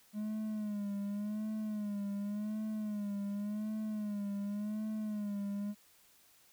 triangle tone with vibrato, 208.5 Hz, G#3, 7 cents sharp, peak -33 dBFS, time 0.13-5.75 s, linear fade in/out 50 ms, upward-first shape sine, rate 0.89 Hz, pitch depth 65 cents each way, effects white hiss -65 dBFS RMS until 6.52 s

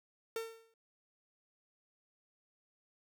45% pulse tone with exponential decay, 452.8 Hz, A4, 50 cents sharp, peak -34 dBFS, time 0.36-0.74 s, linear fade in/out 2 ms, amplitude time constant 82 ms, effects none

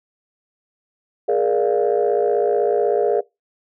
sine chord, Bb dominant seventh, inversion third, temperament equal with one note detuned, 415.3 / 471.3 / 587.3 / 698.5 Hz, Ab4 / Bb4 / D5 / F5, 0 / +19 / 0 / 0 cents, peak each -18 / -19 / -22 / -23 dBFS, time 1.28-3.21 s, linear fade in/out 10 ms, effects noise-tail reverb RT60 0.2 s tail -22 dB re dry + tanh soft clip ceiling -8 dBFS

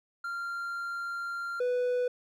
triangle tone pair in turn, 1387 / 494.9 Hz, F6 / B4, -12 / +4 cents, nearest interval octave + tritone, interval 1784 cents, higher first, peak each -31 / -24 dBFS, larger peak second, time 0.24-1.6 / 1.6-2.08 s, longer first, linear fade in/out 5 ms, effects none

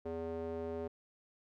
square tone with band-pass filter, 82.41 Hz, E2, in tune, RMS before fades -40 dBFS, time 0.05-0.88 s, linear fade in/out 10 ms, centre 460 Hz, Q 2.6, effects none

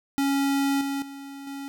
square tone with level steps, 277.2 Hz, C#4, in tune, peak -22 / -27 / -38 / -34 dBFS, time 0.18-1.68 s, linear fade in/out 0 ms, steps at 0.81 / 1.02 / 1.47 s, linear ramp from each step 2 ms, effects none

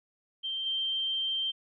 sine tone with level steps, 3143 Hz, G7, 4 cents sharp, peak -31 / -28 dBFS, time 0.43-1.52 s, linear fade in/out 20 ms, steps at 0.66 s, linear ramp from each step 2 ms, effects none

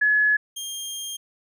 sine / 20% pulse tone pair in turn, 1700 / 3209 Hz, G#6 / G7, +40 / +40 cents, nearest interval major seventh, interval 1100 cents, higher second, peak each -16 / -25 dBFS, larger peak first, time 0.01-0.37 / 0.56-1.17 s, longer second, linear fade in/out 10 ms, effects none

